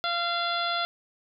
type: harmonic tone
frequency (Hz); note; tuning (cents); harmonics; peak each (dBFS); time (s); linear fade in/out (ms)
689; F5; -24; 1 / 2 / 3 / 4 / 5 / 6 / 7; -31 / -29 / -38 / -40 / -32 / -36 / -43; 0.04-0.85; 0
effects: none